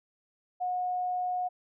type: tone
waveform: sine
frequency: 726 Hz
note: F#5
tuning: 33 cents flat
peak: -28 dBFS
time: 0.6-1.49 s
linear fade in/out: 20 ms
effects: none